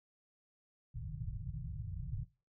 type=low-pass noise; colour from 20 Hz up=white; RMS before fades=-42 dBFS; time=0.94-2.25 s; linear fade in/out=20 ms; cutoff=160 Hz; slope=96 dB/octave; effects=noise-tail reverb RT60 0.3 s tail -17 dB re dry